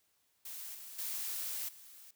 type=noise with level steps; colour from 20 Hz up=blue; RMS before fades=-45 / -49 / -39 / -55 dBFS; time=0.45-2.11 s; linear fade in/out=5 ms; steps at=0.74 / 0.98 / 1.68 s; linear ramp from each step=10 ms; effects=white hiss -75 dBFS RMS until 2.15 s